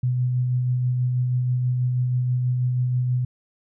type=tone with tremolo; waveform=sine; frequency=125.2 Hz; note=B2; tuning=24 cents sharp; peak=-18 dBFS; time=0.03-3.25 s; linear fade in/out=5 ms; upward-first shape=sine; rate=6.2 Hz; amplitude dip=25%; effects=none